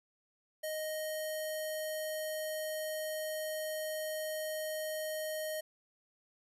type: tone with low-pass filter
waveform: square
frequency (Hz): 622.3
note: D#5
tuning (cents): 0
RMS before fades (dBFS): -38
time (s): 0.63-5.61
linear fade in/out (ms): 10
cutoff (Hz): 12000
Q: 3.9
effects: 12-bit